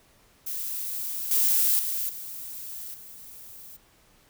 violet noise with level steps, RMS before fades -32 / -22 / -29 / -38 / -45 dBFS, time 0.46-3.77 s, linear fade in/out 10 ms, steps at 1.31 / 1.79 / 2.09 / 2.94 s, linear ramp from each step 2 ms, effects pink hiss -60 dBFS RMS until 4.29 s

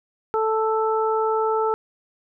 harmonic tone, 440 Hz, A4, in tune, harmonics 1 / 2 / 3, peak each -21 / -24 / -26 dBFS, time 0.34-1.74 s, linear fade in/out 0 ms, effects none

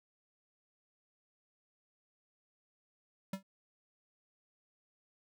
square tone with exponential decay, 193.2 Hz, G3, 25 cents flat, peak -33 dBFS, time 3.33-3.43 s, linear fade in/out 5 ms, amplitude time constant 21 ms, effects none

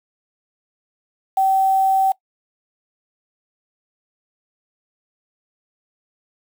sine tone with quantisation, 770 Hz, G5, 31 cents flat, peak -13 dBFS, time 1.37-2.12 s, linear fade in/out 5 ms, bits 6, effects noise-tail reverb RT60 0.1 s tail -21 dB re dry

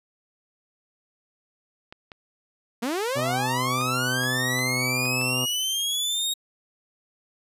clicks, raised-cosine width 0.3 ms, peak -25 dBFS, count 8, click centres 1.925 / 2.118 / 3.258 / 3.812 / 4.236 / 4.59 / 5.055 / 5.214 s
sawtooth linear sweep, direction up, 220 to 3774 Hz, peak -21 dBFS, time 2.82-6.34 s, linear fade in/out 10 ms
harmonic tone, 127.1 Hz, C3, 50 cents flat, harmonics 1 / 2 / 3 / 4 / 5 / 6 / 7 / 8 / 9 / 10, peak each -30 / -32 / -38 / -36 / -40 / -42 / -42 / -43 / -39 / -43 dBFS, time 3.15-5.46 s, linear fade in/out 20 ms
effects resampled to 32000 Hz

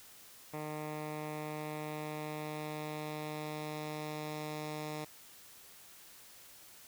10% pulse tone with low-pass filter sweep, 152.4 Hz, D#3, 36 cents flat, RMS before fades -41 dBFS, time 0.53-5.05 s, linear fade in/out 10 ms, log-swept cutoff 2000 to 6600 Hz, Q 0.94, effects white hiss -56 dBFS RMS until 6.87 s

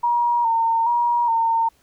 sine tone with vibrato, 932.3 Hz, A#5, in tune, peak -16 dBFS, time 0.03-1.69 s, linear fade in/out 10 ms, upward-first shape square, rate 1.2 Hz, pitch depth 38 cents each way, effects pink hiss -60 dBFS RMS until 1.82 s

